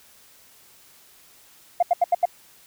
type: tone bursts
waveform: sine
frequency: 701 Hz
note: F5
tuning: 6 cents sharp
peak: -13 dBFS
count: 5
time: 1.8-2.255 s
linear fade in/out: 5 ms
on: 27 ms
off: 80 ms
effects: tanh soft clip ceiling -10 dBFS + white hiss -53 dBFS RMS until 2.66 s